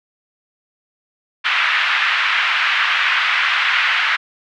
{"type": "band-pass noise", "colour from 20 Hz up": "pink", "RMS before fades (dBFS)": -17, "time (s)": [1.44, 4.17], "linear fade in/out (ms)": 20, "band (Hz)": [1300, 3000], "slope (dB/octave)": 24, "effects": []}